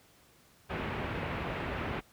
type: low-pass noise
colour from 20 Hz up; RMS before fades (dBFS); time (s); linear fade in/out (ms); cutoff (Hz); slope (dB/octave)
pink; -35; 0.69-2.01; 20; 2700; 24
effects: pink hiss -62 dBFS RMS until 2.12 s + high-pass 60 Hz 12 dB/octave